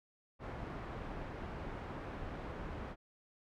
pink low-pass noise, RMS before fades -44 dBFS, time 0.39-2.96 s, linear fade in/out 50 ms, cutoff 1500 Hz, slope 12 dB/octave, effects none

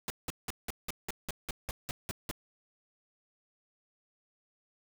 pink noise bursts, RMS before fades -36 dBFS, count 12, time 0.08-2.312 s, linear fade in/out 0 ms, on 21 ms, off 180 ms, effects none

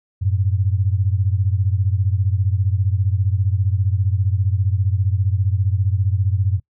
sine beating tone pair, 92.7 / 107.7 Hz, F#2 / A2, +4 / -37 cents, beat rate 15 Hz, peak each -17 / -20 dBFS, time 0.21-6.6 s, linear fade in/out 20 ms, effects noise-tail reverb RT60 0.1 s tail -24 dB re dry

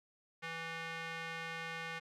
square tone with band-pass filter, 164.5 Hz, E3, 3 cents flat, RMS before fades -43 dBFS, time 0.42-2 s, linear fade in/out 20 ms, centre 2000 Hz, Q 1.6, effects none

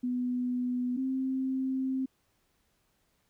sine tone pair in turn, 248.2 / 263 Hz, B3 / C4, +9 / +9 cents, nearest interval minor second, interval 100 cents, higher second, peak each -28 dBFS, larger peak neither, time 0.03-0.97 / 0.97-2.06 s, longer second, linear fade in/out 10 ms, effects pink hiss -73 dBFS RMS until 3.29 s

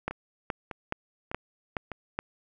two click trains, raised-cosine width 0.5 ms, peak -14 / -21 dBFS, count 6 / 4, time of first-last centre 0.08-2.19 / 0.11-1.917 s, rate 2.37 / 1.66 Hz, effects none

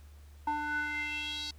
square tone with band-pass filter sweep, 297.7 Hz, D4, 24 cents sharp, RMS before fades -35 dBFS, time 0.47-1.51 s, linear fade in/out 5 ms, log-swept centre 950 to 4500 Hz, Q 5.2, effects added 73 Hz sine -50 dBFS peak until 1.58 s + pink hiss -64 dBFS RMS until 1.58 s

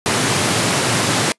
pink high-pass noise, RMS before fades -17 dBFS, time 0.06-1.32 s, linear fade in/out 0 ms, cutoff 100 Hz, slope 48 dB/octave, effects noise-tail reverb RT60 0.1 s tail -24 dB re dry + resampled to 24000 Hz

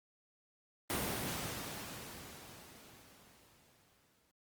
pink noise with exponential decay, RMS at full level -34 dBFS, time 0.9-4.31 s, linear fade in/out 0 ms, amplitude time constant 740 ms, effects high-pass 80 Hz 12 dB/octave + Opus 32 kbps

